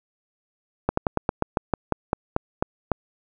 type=slowing click train; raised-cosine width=1 ms; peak=-6 dBFS; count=13; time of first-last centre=0.89-2.917 s; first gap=84 ms; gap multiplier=1.12; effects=none